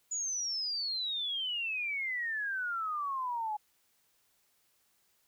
sine exponential sweep, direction down, 6960 to 830 Hz, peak -32 dBFS, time 0.11-3.57 s, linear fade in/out 10 ms, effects white hiss -72 dBFS RMS until 5.27 s

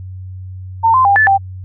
sine tone with pitch steps, 907 / 1035 / 800 / 1743 / 784 Hz, A#5 / C6 / G5 / A6 / G5, -48 / -19 / +35 / -17 / 0 cents, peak -7 dBFS, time 0.83-1.38 s, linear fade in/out 20 ms, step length 110 ms, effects added 93 Hz sine -26 dBFS peak until 1.64 s

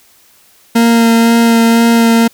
40% pulse tone with vibrato, 230.6 Hz, A#3, 19 cents flat, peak -5 dBFS, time 0.75-2.28 s, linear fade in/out 10 ms, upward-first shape sine, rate 2 Hz, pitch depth 12 cents each way, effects white hiss -47 dBFS RMS until 2.33 s

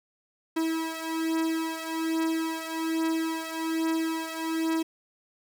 45% pulse beating tone pair, 323.5 / 324.7 Hz, E4 / E4, -32 / -26 cents, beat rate 1.2 Hz, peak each -29 / -31 dBFS, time 0.56-4.83 s, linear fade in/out 10 ms, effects none

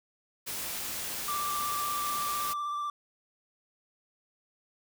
white noise, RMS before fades -36 dBFS, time 0.46-2.54 s, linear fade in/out 20 ms
triangle tone with vibrato, 1174.7 Hz, D6, in tune, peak -29 dBFS, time 1.28-2.9 s, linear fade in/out 2 ms, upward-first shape sine, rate 16 Hz, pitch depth 19 cents each way
effects none

